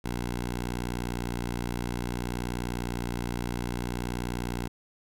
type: tone with vibrato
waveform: 10% pulse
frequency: 60 Hz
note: B1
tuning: 49 cents flat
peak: -22 dBFS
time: 0.04-4.68 s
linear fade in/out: 10 ms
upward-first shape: triangle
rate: 0.59 Hz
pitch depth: 11 cents each way
effects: none